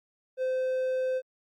triangle tone, 516 Hz, C5, 24 cents flat, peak -24 dBFS, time 0.37-1.22 s, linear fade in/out 50 ms, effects Opus 48 kbps

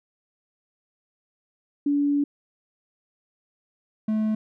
sine / triangle tone pair in turn, 286.8 / 216.5 Hz, D4 / A3, -41 / -28 cents, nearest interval perfect fourth, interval 487 cents, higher first, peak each -19 dBFS, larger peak neither, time 1.86-2.24 / 4.08-4.35 s, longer first, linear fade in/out 5 ms, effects none

